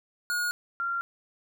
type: tone pair in turn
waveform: square / sine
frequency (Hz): 1440 / 1381.8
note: F#6 / F6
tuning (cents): -47 / -19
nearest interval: minor second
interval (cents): 72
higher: first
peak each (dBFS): -27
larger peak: neither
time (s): 0.3-0.51 / 0.8-1.01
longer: neither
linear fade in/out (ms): 0
effects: none